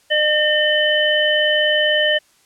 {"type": "harmonic tone", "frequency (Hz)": 606, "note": "D#5", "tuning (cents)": -46, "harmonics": [1, 3, 5], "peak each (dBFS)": [-18, -18, -18], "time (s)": [0.1, 2.19], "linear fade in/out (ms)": 20, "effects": ["white hiss -56 dBFS RMS until 2.45 s", "low-pass 10000 Hz 12 dB/octave"]}